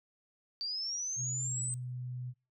sine linear sweep, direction up, 4600 to 8230 Hz, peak -34 dBFS, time 0.61-1.74 s, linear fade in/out 0 ms
sine tone with pitch glide, 127 to 124.96 Hz, B2 to B2, +49 to +21 cents, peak -37 dBFS, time 1.16-2.34 s, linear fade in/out 50 ms, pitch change -28 cents, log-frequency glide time 1.46-1.58 s
effects noise-tail reverb RT60 0.3 s tail -25 dB re dry

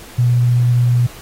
sine tone, 121.8 Hz, B2, 24 cents flat, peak -10 dBFS, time 0.18-1.07 s, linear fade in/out 10 ms, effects pink hiss -38 dBFS RMS until 1.21 s + AAC 48 kbps

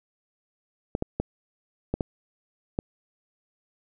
clicks, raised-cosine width 2 ms, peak -12 dBFS, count 6, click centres 0.951 / 1.024 / 1.2 / 1.94 / 2.008 / 2.789 s, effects none

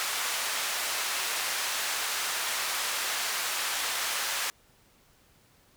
pink band-pass noise, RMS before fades -31 dBFS, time 0-4.5 s, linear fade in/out 0 ms, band 1100 to 13000 Hz, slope 12 dB/octave, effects pink hiss -62 dBFS RMS until 5.76 s

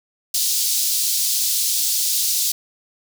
pink high-pass noise, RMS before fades -20 dBFS, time 0.34-2.52 s, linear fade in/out 5 ms, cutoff 4200 Hz, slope 24 dB/octave, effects none

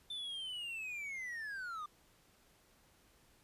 triangle linear sweep, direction down, 3561 to 1180 Hz, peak -39 dBFS, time 0.1-1.86 s, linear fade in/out 5 ms, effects pink hiss -68 dBFS RMS until 3.43 s + resampled to 32000 Hz

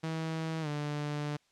sawtooth tone with pitch glide, 161 to 147.64 Hz, E3 to D3, -41 to +9 cents, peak -29 dBFS, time 0.03-1.37 s, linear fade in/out 10 ms, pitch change -150 cents, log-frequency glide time 0.61-0.68 s, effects white hiss -70 dBFS RMS until 1.51 s + low-pass 6000 Hz 12 dB/octave

